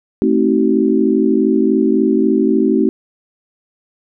sine chord, A diminished seventh, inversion none, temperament just, 220 / 264 / 316.8 / 380.2 Hz, A3 / C4 / Eb4 / Gb4, 0 / +16 / +31 / +47 cents, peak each -16 dBFS, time 0.22-2.89 s, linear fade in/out 0 ms, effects none

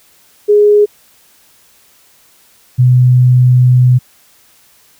sine tone pair in turn, 415.3 / 125.59 Hz, G#4 / B2, 0 / +29 cents, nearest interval octave + major sixth, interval 2071 cents, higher first, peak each -4 dBFS, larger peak neither, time 0.48-0.86 / 2.78-3.99 s, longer second, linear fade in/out 20 ms, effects white hiss -48 dBFS RMS until 4.99 s

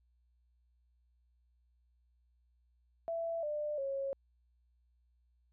sine tone with pitch steps, 666 / 597 / 547 Hz, E5 / D5 / C#5, +18 / +28 / -23 cents, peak -34 dBFS, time 3.08-4.13 s, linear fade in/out 0 ms, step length 350 ms, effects added 60 Hz sine -69 dBFS peak until 5.52 s

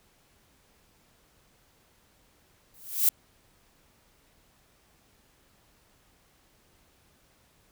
violet noise with exponential growth, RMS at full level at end -18 dBFS, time 2.74-3.09 s, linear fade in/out 2 ms, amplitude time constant 74 ms, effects pink hiss -64 dBFS RMS until 7.71 s

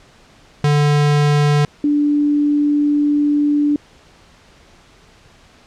square / sine tone pair in turn, 146.83 / 292.8 Hz, D3 / D4, 0 / -5 cents, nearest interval octave, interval 1195 cents, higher second, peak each -12 dBFS, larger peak neither, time 0.64-1.65 / 1.84-3.76 s, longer second, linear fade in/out 2 ms, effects pink hiss -48 dBFS RMS until 5.66 s + low-pass 6000 Hz 12 dB/octave

